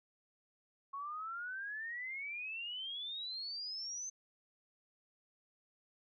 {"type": "exponential sweep", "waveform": "sine", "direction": "up", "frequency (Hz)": [1093, 6272], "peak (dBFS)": -40, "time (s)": [0.93, 4.1], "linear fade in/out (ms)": 10, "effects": []}